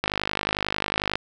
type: click train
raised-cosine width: 0.3 ms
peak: -7 dBFS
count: 58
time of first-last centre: 0.04-1.155 s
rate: 51.1 Hz
effects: none